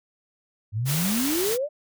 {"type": "exponential sweep", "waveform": "sine", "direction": "up", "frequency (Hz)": [99.8, 620], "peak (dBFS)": -23, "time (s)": [0.72, 1.69], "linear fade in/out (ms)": 50}
{"type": "noise", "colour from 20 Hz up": "white", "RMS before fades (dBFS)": -28, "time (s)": [0.85, 1.58], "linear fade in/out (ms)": 50}
{"effects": []}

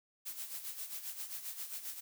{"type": "noise with tremolo", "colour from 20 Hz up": "blue", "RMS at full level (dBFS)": -41, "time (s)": [0.25, 2.01], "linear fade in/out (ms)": 20, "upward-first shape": "sine", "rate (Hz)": 7.5, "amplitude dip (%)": 65, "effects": []}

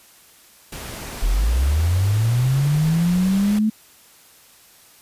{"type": "noise", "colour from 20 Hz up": "pink", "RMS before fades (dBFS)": -33, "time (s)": [0.72, 3.59], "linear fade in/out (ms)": 5}
{"type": "linear sweep", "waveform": "sine", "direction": "up", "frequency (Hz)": [36.71, 219.8], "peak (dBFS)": -15, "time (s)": [1.22, 3.7], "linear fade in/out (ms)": 10}
{"effects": ["white hiss -50 dBFS RMS until 5.01 s", "resampled to 32000 Hz"]}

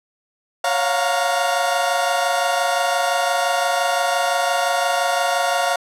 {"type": "chord", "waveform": "30% pulse", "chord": "Gb major seventh", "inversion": "second", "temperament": "equal with one note detuned", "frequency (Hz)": [554.4, 698.5, 724.3, 932.3], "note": ["Db5", "F5", "Gb5", "Bb5"], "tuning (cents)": [0, 0, -37, 0], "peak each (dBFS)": [-21, -18, -22, -23], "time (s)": [0.64, 5.76], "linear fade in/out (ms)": 5, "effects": ["low-pass 12000 Hz 12 dB/octave"]}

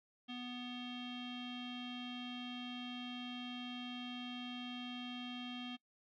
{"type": "tone with low-pass filter", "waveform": "square", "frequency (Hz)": 246.9, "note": "B3", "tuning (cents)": 0, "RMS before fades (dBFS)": -45, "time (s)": [0.28, 5.77], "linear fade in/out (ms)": 20, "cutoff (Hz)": 3200, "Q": 9.1, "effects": ["noise-tail reverb RT60 0.1 s tail -22 dB re dry"]}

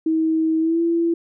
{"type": "tone with pitch glide", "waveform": "sine", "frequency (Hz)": [320, 336.1], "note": ["D#4", "E4"], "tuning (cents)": [49, 34], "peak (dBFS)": -16, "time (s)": [0.06, 1.14], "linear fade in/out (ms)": 5, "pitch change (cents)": 85, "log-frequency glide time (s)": [0.6, 0.81], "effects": []}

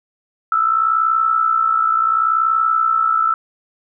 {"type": "tone with amplitude modulation", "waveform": "sine", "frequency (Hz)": 1318.5, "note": "E6", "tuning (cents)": 0, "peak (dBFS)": -10, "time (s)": [0.52, 3.34], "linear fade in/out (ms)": 2, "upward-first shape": "sine", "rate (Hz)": 60.7, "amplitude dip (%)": 65, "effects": []}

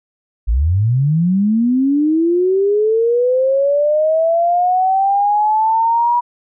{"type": "linear sweep", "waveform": "sine", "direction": "up", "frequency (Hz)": [49.25, 970], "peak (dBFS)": -11, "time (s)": [0.47, 6.21], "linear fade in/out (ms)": 20, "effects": []}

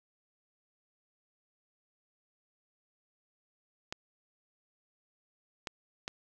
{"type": "clicks", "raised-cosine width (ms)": 0.2, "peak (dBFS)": -19, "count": 3, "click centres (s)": [3.925, 5.672, 6.079], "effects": []}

